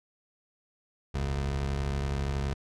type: tone pair together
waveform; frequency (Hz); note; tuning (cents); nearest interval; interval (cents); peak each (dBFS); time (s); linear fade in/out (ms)
25% pulse; 40.77 / 69.3; E1 / C#2; -18 / 0; major sixth; 918; -35 / -25; 1.14-2.54; 10
effects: low-pass 7000 Hz 12 dB/octave